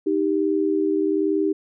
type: tone pair together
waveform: sine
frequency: 311.8 / 392.9 Hz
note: D#4 / G4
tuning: +4 / +4 cents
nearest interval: major third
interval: 400 cents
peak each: -21 dBFS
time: 0.06-1.53 s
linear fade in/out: 10 ms
effects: none